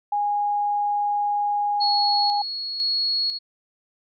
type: tone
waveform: sine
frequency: 823 Hz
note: G#5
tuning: 16 cents flat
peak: -20 dBFS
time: 0.12-2.42 s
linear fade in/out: 5 ms
type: tone with tremolo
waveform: sine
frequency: 4336 Hz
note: C#8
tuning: 39 cents flat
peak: -20 dBFS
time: 1.8-3.39 s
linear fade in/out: 20 ms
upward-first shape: square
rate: 1 Hz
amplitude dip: 55%
effects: none